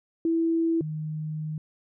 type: tone pair in turn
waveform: sine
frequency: 329.6 / 154.7 Hz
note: E4 / D#3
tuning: 0 / -10 cents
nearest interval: octave + minor second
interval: 1310 cents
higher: first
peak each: -21 / -29 dBFS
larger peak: first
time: 0.25-0.81 / 0.81-1.58 s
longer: second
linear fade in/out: 2 ms
effects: none